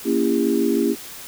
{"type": "chord", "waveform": "sine", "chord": "A# diminished seventh", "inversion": "none", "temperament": "just", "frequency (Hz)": [233.1, 279.7, 335.6, 402.8], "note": ["A#3", "C#4", "E4", "G4"], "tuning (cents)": [0, 16, 31, 47], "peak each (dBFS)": -22, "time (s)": [0.04, 0.96], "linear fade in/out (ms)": 50, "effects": ["white hiss -37 dBFS RMS until 1.27 s"]}